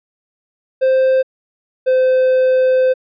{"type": "tone pair in turn", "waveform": "triangle", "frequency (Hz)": [523.3, 515.5], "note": ["C5", "C5"], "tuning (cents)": [0, -26], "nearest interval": "unison", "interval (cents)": 26, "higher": "first", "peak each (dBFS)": -8, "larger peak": "neither", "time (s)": [[0.81, 1.23], [1.86, 2.94]], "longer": "second", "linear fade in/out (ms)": 20, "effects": ["resampled to 11025 Hz"]}